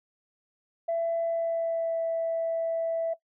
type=tone with pitch glide; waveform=sine; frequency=668 to 659.9 Hz; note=E5 to E5; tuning=+23 to +2 cents; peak=-24 dBFS; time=0.88-3.14 s; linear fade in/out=10 ms; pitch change=-21 cents; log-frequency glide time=1.22-2.01 s; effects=noise-tail reverb RT60 0.1 s tail -18 dB re dry + tanh soft clip ceiling -21 dBFS